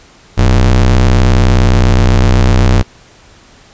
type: ring-modulated tone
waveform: square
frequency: 63.7 Hz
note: C2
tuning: 46 cents flat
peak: -3 dBFS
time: 0.37-2.83 s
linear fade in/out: 20 ms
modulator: 29.8 Hz
effects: pink hiss -42 dBFS RMS until 3.73 s + resampled to 16000 Hz